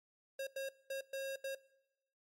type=tone bursts at uneven times; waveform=square; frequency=541 Hz; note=C#5; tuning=42 cents flat; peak=-39 dBFS; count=5; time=0.39-0.47 / 0.56-0.69 / 0.9-1.01 / 1.13-1.36 / 1.44-1.55 s; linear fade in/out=5 ms; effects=noise-tail reverb RT60 0.9 s tail -21 dB re dry + MP3 64 kbps